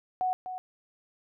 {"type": "tone with echo", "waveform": "sine", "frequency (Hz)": 740, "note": "F#5", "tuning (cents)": 0, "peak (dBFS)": -25, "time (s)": [0.21, 0.33], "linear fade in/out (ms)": 0, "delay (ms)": 250, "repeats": 1, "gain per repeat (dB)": -9, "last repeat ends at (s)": 0.58, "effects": []}